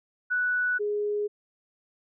sine tone pair in turn, 1480 / 415.3 Hz, F#6 / G#4, 0 / 0 cents, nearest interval octave + minor seventh, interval 2200 cents, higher first, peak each -23 / -25 dBFS, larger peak first, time 0.3-0.79 / 0.79-1.28 s, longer neither, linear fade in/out 20 ms, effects none

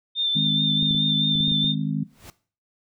sine tone with vibrato, 3584 Hz, A7, 31 cents sharp, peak -20 dBFS, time 0.15-1.75 s, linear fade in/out 50 ms, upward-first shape sine, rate 4.7 Hz, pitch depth 27 cents each way
harmonic tone, 51.91 Hz, G#1, in tune, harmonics 3 / 4 / 5, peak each -25 / -27 / -29 dBFS, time 0.35-2.04 s, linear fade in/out 10 ms
clicks, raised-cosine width 3 ms, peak -23 dBFS, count 8, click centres 0.828 / 0.91 / 0.951 / 1.355 / 1.405 / 1.48 / 1.517 / 1.645 s
pink noise with exponential growth, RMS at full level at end -39 dBFS, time 2.03-2.3 s, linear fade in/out 1 ms, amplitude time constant 57 ms
effects noise-tail reverb RT60 0.4 s tail -17 dB re dry

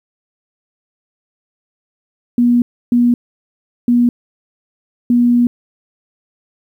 sine tone bursts at uneven times, 241.2 Hz, B3, 41 cents flat, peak -8 dBFS, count 4, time 2.38-2.62 / 2.92-3.14 / 3.88-4.09 / 5.1-5.47 s, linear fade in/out 2 ms, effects 8-bit

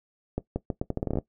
accelerating click train, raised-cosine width 2 ms, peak -14 dBFS, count 13, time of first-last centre 0.38-1.186 s, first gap 180 ms, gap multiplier 0.79, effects noise-tail reverb RT60 0.1 s tail -17 dB re dry

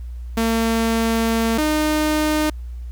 sawtooth tone pair in turn, 226.9 / 306.1 Hz, A#3 / D#4, -47 / -28 cents, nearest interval perfect fourth, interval 519 cents, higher second, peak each -13 dBFS, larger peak neither, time 0.37-1.58 / 1.58-2.5 s, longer first, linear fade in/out 5 ms, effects added 60 Hz sine -28 dBFS peak until 2.91 s + pink hiss -58 dBFS RMS until 2.91 s

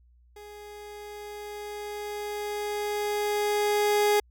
30% pulse tone with level ramp, 415.3 Hz, G#4, in tune, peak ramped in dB -41 to -17 dBFS, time 0.36-4.2 s, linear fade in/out 5 ms, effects added 60 Hz sine -56 dBFS peak until 4.3 s

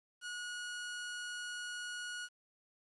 sawtooth tone, 1453 Hz, F#6, 32 cents flat, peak -37 dBFS, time 0.21-2.29 s, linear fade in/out 50 ms, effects resampled to 24000 Hz + 11-bit

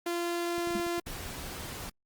sawtooth tone, 344.5 Hz, F4, 24 cents flat, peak -26 dBFS, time 0.06-1 s, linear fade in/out 5 ms
clicks, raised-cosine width 3 ms, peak -32 dBFS, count 10, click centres 0.581 / 0.673 / 0.707 / 0.753 / 0.798 / 0.866 / 0.98 / 1.07 / 1.11 / 1.196 s
sine tone with exponential decay, 207.7 Hz, G#3, in tune, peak -27 dBFS, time 0.75-0.84 s, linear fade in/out 2 ms, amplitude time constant 19 ms
pink noise, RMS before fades -40 dBFS, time 1.06-1.9 s, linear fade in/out 10 ms
effects Opus 32 kbps

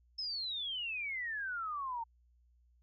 sine exponential sweep, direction down, 5270 to 898 Hz, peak -36 dBFS, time 0.18-2.04 s, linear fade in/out 10 ms, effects added 60 Hz sine -65 dBFS peak until 2.82 s

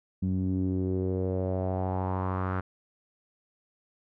sawtooth tone with low-pass filter sweep, 93.2 Hz, F#2, 13 cents sharp, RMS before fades -29 dBFS, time 0.22-2.61 s, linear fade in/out 10 ms, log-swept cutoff 210 to 1400 Hz, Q 3.6, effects none

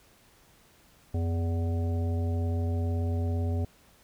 harmonic tone with a mistuned harmonic, 82.8 Hz, E2, 8 cents sharp, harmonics 1 / 3 / 5 / 7 / 9, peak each -26 / -36 / -40 / -43 / -45 dBFS, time 1.14-3.65 s, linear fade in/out 5 ms, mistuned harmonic 1, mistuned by +120 cents, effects pink hiss -60 dBFS RMS until 4.03 s

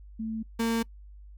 sine / 35% pulse tone pair in turn, 221.7 / 228.6 Hz, A3 / A#3, +13 / -34 cents, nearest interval minor second, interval 53 cents, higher second, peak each -30 / -23 dBFS, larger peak second, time 0.19-0.43 / 0.59-0.83 s, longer neither, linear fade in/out 10 ms, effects noise-tail reverb RT60 0.1 s tail -25 dB re dry + added 50 Hz sine -45 dBFS peak until 1.37 s

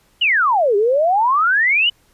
sine exponential two-way sweep, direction down then up, 3034 to 392 to 3034 Hz, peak -12 dBFS, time 0.21-1.9 s, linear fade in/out 10 ms, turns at 0.76 s, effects pink hiss -57 dBFS RMS until 2.13 s + resampled to 32000 Hz

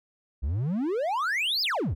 triangle exponential two-way sweep, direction up then down, 60.6 to 5274 to 60.6 Hz, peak -23 dBFS, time 0.42-1.95 s, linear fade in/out 20 ms, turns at 1.62 s, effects none

